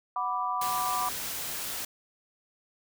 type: chord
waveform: sine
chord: B minor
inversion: second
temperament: equal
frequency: 740 / 987.8 / 1174.7 Hz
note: F#5 / B5 / D6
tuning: 0 / 0 / 0 cents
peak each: -34 / -31 / -31 dBFS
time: 0.16-1.09 s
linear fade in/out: 2 ms
type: noise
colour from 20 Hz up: white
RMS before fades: -35 dBFS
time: 0.61-1.85 s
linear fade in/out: 5 ms
effects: none